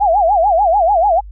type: tone with vibrato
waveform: sine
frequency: 740 Hz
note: F#5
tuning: in tune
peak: -9 dBFS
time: 0-1.21 s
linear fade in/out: 20 ms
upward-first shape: sine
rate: 6.8 Hz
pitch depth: 230 cents each way
effects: added 50 Hz sine -30 dBFS peak until 1.31 s